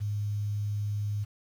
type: tone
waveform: sine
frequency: 103.5 Hz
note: G#2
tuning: 5 cents flat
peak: -28 dBFS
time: 0-1.25 s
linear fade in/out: 20 ms
effects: 9-bit